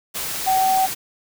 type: tone in noise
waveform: sine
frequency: 761 Hz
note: F#5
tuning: 48 cents sharp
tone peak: -15 dBFS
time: 0.46-0.87 s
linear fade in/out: 20 ms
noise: white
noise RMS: -27 dBFS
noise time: 0.14-0.95 s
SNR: +9 dB
effects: none